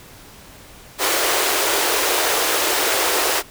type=high-pass noise; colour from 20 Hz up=pink; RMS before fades=-19 dBFS; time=0.98-3.43 s; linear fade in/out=50 ms; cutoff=340 Hz; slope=48 dB/octave; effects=pink hiss -43 dBFS RMS until 3.5 s